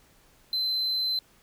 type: tone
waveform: sine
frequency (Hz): 4069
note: C8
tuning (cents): -49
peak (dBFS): -22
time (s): 0.53-1.19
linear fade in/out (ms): 2
effects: tanh soft clip ceiling -24 dBFS + pink hiss -60 dBFS RMS until 1.42 s